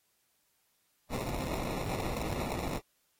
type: noise with sample-and-hold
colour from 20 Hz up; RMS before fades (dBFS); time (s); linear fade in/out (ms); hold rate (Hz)
pink; -35; 1.09-2.81; 50; 1575
effects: white hiss -74 dBFS RMS until 3.19 s + AAC 48 kbps